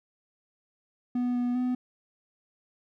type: tone with pitch steps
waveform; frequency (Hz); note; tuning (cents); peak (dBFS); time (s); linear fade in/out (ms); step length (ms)
triangle; 246.2 / 244.5 / 250.4; B3 / B3 / B3; -5 / -17 / +24; -23; 1.15-1.75; 5; 200
effects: none